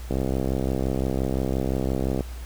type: click train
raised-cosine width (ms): 2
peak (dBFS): -12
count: 139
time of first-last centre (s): 0.11-2.207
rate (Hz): 65.8
effects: added 60 Hz sine -33 dBFS peak until 2.45 s + pink hiss -46 dBFS RMS until 2.45 s